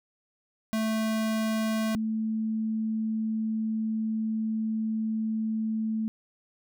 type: tone pair in turn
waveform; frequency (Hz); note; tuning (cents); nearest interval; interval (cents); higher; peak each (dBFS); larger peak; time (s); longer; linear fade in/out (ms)
square / sine; 220 / 220; A3 / A3; 0 / 0; unison; 0; neither; -26; neither; 0.73-1.95 / 1.95-6.08; second; 0
effects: none